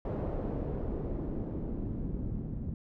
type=noise with low-pass filter sweep; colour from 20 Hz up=pink; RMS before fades=-35 dBFS; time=0.05-2.74 s; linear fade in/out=2 ms; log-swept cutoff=610 to 200 Hz; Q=1.2; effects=none